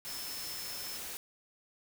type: tone in noise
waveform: sine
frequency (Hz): 5274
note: E8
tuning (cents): 0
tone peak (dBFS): -43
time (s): 0.07-0.97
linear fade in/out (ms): 0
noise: white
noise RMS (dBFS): -42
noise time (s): 0.05-1.17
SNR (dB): -4
effects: none